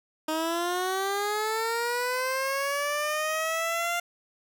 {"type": "linear sweep", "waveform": "15% pulse", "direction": "up", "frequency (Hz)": [310.3, 698.5], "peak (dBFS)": -20, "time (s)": [0.28, 4], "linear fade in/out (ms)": 5, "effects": []}